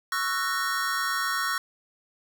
square chord, F# dominant seventh, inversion second, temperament just, 1110 / 1332 / 1480 / 1850 Hz, C#6 / E6 / F#6 / A#6, +2 / +18 / 0 / -14 cents, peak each -32 dBFS, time 0.12-1.58 s, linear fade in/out 2 ms, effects none

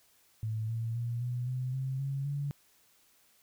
sine tone with pitch steps, 110 / 114.14 / 118.44 / 122.9 / 127.53 / 132.33 / 137.32 / 142.49 Hz, A2 / A#2 / A#2 / B2 / C3 / C3 / C#3 / C#3, 0 / -36 / +28 / -8 / -44 / +20 / -16 / +48 cents, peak -31 dBFS, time 0.43-2.51 s, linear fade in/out 0 ms, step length 260 ms, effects white hiss -66 dBFS RMS until 3.42 s

